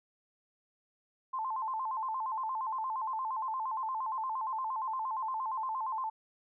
sine tone with vibrato, 960 Hz, B5, 49 cents flat, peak -32 dBFS, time 1.33-6.1 s, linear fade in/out 10 ms, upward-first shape square, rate 8.6 Hz, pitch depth 150 cents each way, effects none

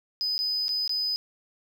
sine tone with dropouts, 5000 Hz, D#8, 8 cents sharp, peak -23 dBFS, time 0.21-1.16 s, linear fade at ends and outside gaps 0 ms, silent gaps 0.38-0.39 / 0.682-0.691 / 0.877-0.894 s, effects tanh soft clip ceiling -23 dBFS + 9-bit

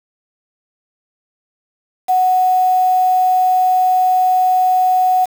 sine tone with quantisation, 740 Hz, F#5, in tune, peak -10 dBFS, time 2.08-5.26 s, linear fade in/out 20 ms, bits 5, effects none

